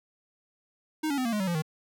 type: tone with pitch steps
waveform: square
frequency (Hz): 311.1 / 282 / 255.6 / 231.7 / 210 / 190.4 / 172.59 / 156.45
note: D#4 / C#4 / C4 / A#3 / G#3 / F#3 / F3 / D#3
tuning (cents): 0 / +30 / -40 / -10 / +19 / +50 / -20 / +10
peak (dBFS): -27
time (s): 1.03-1.622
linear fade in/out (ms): 10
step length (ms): 74
effects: none